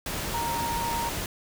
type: tone in noise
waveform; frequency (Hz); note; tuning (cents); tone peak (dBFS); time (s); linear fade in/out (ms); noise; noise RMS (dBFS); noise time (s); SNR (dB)
sine; 932.3; A#5; 0; -28; 0.34-1.09; 2; pink; -32; 0.06-1.26; +1
effects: none